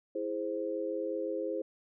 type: chord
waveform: sine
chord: E augmented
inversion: none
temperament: equal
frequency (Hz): 329.6 / 415.3 / 523.3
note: E4 / G#4 / B#4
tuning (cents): 0 / 0 / 0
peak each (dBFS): -37 / -37 / -35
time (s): 0.15-1.62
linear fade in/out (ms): 5
effects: none